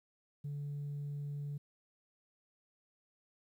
sine tone, 144.3 Hz, D3, 30 cents flat, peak -36 dBFS, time 0.44-1.58 s, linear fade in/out 10 ms, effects tanh soft clip ceiling -36 dBFS + 12-bit

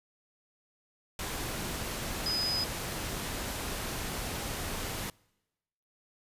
sine tone in noise, 5010 Hz, D#8, 11 cents sharp, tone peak -29 dBFS, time 2.26-2.64 s, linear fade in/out 2 ms, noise pink, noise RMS -36 dBFS, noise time 1.19-5.1 s, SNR +4 dB, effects noise-tail reverb RT60 1.0 s tail -26 dB re dry + resampled to 32000 Hz

